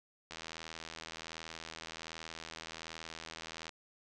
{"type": "click train", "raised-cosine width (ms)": 0.2, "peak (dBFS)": -26, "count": 276, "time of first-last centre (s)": [0.31, 3.693], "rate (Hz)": 81.3, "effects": ["resampled to 22050 Hz"]}